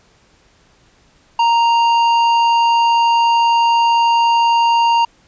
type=tone with hard clipping; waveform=sine; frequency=931 Hz; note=A#5; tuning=2 cents flat; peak=-12 dBFS; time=1.39-5.05 s; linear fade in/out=5 ms; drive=9 dB; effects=pink hiss -53 dBFS RMS until 5.27 s + resampled to 16000 Hz